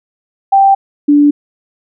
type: tone pair in turn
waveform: sine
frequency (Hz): 784 / 291.1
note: G5 / D4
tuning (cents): 0 / -15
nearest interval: octave + perfect fourth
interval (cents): 1715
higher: first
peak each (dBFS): -4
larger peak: neither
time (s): 0.52-0.75 / 1.08-1.31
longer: neither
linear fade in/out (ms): 10
effects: none